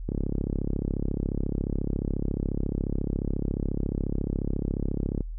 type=click train; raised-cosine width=3 ms; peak=-15 dBFS; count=176; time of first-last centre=0.09-5.207 s; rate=34.2 Hz; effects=added 40 Hz sine -32 dBFS peak until 5.38 s